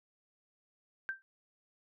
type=tone with exponential decay; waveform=sine; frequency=1568 Hz; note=G6; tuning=in tune; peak=-30 dBFS; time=1.09-1.22 s; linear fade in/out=0 ms; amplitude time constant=28 ms; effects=none